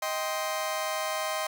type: chord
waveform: sawtooth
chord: C minor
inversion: first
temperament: just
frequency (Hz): 627.9 / 784.9 / 1046.5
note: Eb5 / G5 / C6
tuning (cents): +16 / +2 / 0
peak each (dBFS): -28 / -32 / -30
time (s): 0.02-1.47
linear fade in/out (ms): 5
effects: none